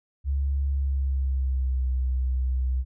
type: tone with pitch glide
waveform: sine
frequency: 69.3 to 63.92 Hz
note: C#2 to C2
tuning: 0 to -40 cents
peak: -22 dBFS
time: 0.24-2.85 s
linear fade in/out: 50 ms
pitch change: -140 cents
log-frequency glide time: 0.68-1.85 s
effects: none